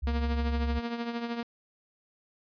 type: tone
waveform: sine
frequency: 68.8 Hz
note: C#2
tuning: 12 cents flat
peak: -27 dBFS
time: 0.02-0.8 s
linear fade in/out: 20 ms
type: tone with tremolo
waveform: sawtooth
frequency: 235.1 Hz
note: A#3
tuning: 15 cents sharp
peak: -25 dBFS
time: 0.07-1.43 s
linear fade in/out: 2 ms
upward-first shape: triangle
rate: 13 Hz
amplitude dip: 65%
effects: resampled to 11025 Hz